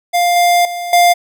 square tone with level steps, 701 Hz, F5, 6 cents sharp, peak -11 / -9 / -21 / -7 dBFS, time 0.13-1.14 s, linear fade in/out 20 ms, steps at 0.36 / 0.65 / 0.93 s, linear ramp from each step 2 ms, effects none

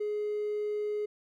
triangle tone with hard clipping, 419.1 Hz, G#4, 16 cents sharp, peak -30 dBFS, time 0-1.06 s, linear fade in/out 10 ms, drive 4 dB, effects none

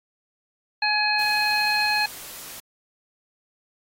harmonic tone, 842 Hz, G#5, 24 cents sharp, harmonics 1 / 2 / 3 / 5, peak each -25 / -25 / -25 / -25 dBFS, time 0.82-2.06 s, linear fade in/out 5 ms
white noise, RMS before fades -39 dBFS, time 1.19-2.6 s, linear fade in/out 2 ms
effects AAC 48 kbps

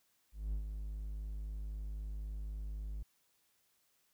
triangle tone with ADSR envelope, 51.91 Hz, G#1, in tune, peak -31 dBFS, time 0.32-3.03 s, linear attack 210 ms, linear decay 94 ms, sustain -6 dB, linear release 6 ms, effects white hiss -75 dBFS RMS until 4.13 s

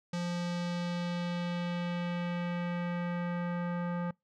square tone with low-pass filter sweep, 174.61 Hz, F3, in tune, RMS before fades -34 dBFS, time 0.13-4.11 s, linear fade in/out 5 ms, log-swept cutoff 5900 to 1400 Hz, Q 1.4, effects noise-tail reverb RT60 0.2 s tail -26 dB re dry

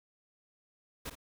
pink noise with echo, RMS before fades -40 dBFS, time 1.05-1.1 s, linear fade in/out 10 ms, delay 54 ms, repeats 1, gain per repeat -10 dB, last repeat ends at 1.154 s, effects none

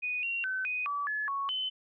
sine tone with pitch steps, 2480 / 2750 / 1525 / 2494 / 1150 / 1712 / 1109 / 3043 Hz, D#7 / F7 / G6 / D#7 / D6 / A6 / C#6 / F#7, -6 / -27 / -48 / +3 / -37 / -48 / 0 / +48 cents, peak -30 dBFS, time 0.02-1.7 s, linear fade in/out 20 ms, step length 210 ms, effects none

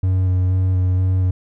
triangle tone with vibrato, 92.5 Hz, F#2, in tune, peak -12 dBFS, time 0.03-1.31 s, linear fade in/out 5 ms, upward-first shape square, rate 2.1 Hz, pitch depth 13 cents each way, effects none

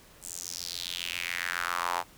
sawtooth tone with high-pass filter sweep, 87.3 Hz, F2, in tune, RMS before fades -34 dBFS, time 0.21-2.04 s, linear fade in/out 50 ms, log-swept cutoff 8300 to 840 Hz, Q 3.4, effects pink hiss -55 dBFS RMS until 2.17 s

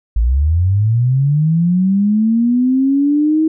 sine linear sweep, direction up, 51.91 to 320 Hz, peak -10 dBFS, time 0.16-3.48 s, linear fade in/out 5 ms, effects none

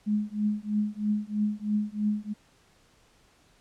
sine tone with tremolo, 210 Hz, G#3, 19 cents sharp, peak -21 dBFS, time 0.06-2.34 s, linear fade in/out 20 ms, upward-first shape triangle, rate 3.1 Hz, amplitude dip 100%, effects pink hiss -62 dBFS RMS until 3.6 s + low-pass 9000 Hz 12 dB/octave

